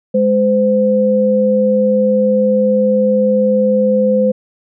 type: tone pair together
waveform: sine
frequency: 207.7 / 513.5 Hz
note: G#3 / C5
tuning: 0 / -33 cents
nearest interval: octave + major third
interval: 1567 cents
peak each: -14 / -11 dBFS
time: 0.14-4.32 s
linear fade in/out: 10 ms
effects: none